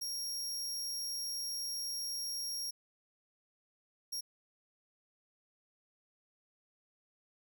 sawtooth tone bursts at uneven times, 5588 Hz, F8, in tune, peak -34 dBFS, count 2, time 0.01-2.71 / 4.12-4.21 s, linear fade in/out 10 ms, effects none

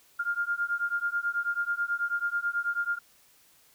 sine beating tone pair, 1401 / 1410.2 Hz, F6 / F6, +5 / +16 cents, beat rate 9.2 Hz, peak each -30 dBFS, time 0.19-2.99 s, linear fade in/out 10 ms, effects white hiss -61 dBFS RMS until 3.74 s

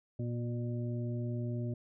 harmonic tone with a mistuned harmonic, 120 Hz, B2, 49 cents flat, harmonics 1 / 2 / 3 / 5, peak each -34 / -40 / -44 / -48 dBFS, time 0.19-1.74 s, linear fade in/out 5 ms, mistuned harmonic 1, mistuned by -23 cents, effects none

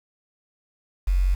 sine tone with quantisation, 45.92 Hz, F#1, 12 cents flat, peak -17 dBFS, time 1.07-1.35 s, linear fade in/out 10 ms, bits 7, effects none

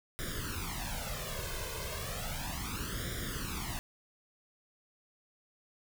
pink noise with flanger, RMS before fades -38 dBFS, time 0.19-3.79 s, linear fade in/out 0 ms, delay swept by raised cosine 0.56 to 1.96 ms, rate 0.34 Hz, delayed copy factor +0.95, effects none

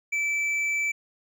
triangle tone with hard clipping, 2318 Hz, D7, 23 cents flat, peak -25 dBFS, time 0.12-0.92 s, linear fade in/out 10 ms, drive 8 dB, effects none

